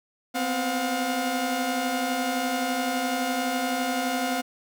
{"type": "tone cluster", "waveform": "sawtooth", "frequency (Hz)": [247.2, 259, 714], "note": ["B3", "C4", "F5"], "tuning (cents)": [2, -17, 38], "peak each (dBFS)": [-31, -24, -24], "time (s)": [0.34, 4.42], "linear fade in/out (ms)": 20, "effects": []}